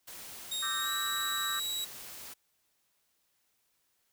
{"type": "noise", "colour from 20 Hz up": "white", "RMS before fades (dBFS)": -46, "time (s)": [0.07, 2.34], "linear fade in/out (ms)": 10}
{"type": "tone with pitch glide", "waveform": "sawtooth", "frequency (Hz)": [3729, 3872], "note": ["A#7", "B7"], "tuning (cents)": [0, -35], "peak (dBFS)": -30, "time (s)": [0.51, 1.85], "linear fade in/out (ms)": 10, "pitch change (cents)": 65, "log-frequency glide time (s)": [0.79, 0.91]}
{"type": "chord", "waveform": "sine", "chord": "E half-diminished seventh", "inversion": "third", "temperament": "equal with one note detuned", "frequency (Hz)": [1174.7, 1318.5, 1568, 1840], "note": ["D6", "E6", "G6", "Bb6"], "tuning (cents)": [0, 0, 0, -23], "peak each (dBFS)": [-38, -42, -39, -42], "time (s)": [0.62, 1.6], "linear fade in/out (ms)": 10}
{"effects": ["white hiss -75 dBFS RMS until 4.12 s"]}